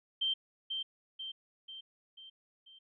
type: tone with echo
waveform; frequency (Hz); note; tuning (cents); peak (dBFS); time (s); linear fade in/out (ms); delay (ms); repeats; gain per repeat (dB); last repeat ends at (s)
sine; 3136; G7; 0; -29; 0.21-0.34; 10; 490; 5; -5; 2.79
effects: none